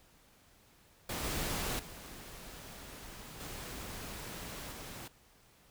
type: noise with level steps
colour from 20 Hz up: pink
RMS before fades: -38 / -36 / -49 / -44 / -46 dBFS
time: 1.09-5.08 s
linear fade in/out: 5 ms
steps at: 1.24 / 1.79 / 3.4 / 4.72 s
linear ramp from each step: 5 ms
effects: pink hiss -64 dBFS RMS until 5.7 s